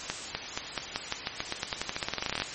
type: accelerating click train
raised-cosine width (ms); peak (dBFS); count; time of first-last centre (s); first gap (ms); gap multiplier
0.2; -11; 26; 0.1-2.421; 250; 0.9
effects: white hiss -38 dBFS RMS until 2.54 s + MP3 32 kbps